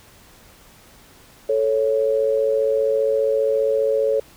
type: tone pair together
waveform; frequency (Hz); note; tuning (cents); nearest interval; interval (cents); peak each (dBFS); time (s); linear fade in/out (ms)
sine; 439.4 / 554.4; A4 / C#5; -2 / 0; major third; 402; -19; 1.49-4.2; 5
effects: pink hiss -49 dBFS RMS until 4.36 s